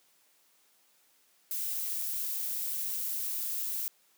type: noise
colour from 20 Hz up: violet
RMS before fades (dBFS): -34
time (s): 1.51-3.88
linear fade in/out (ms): 0
effects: white hiss -67 dBFS RMS until 4.17 s + high-pass 200 Hz 12 dB/octave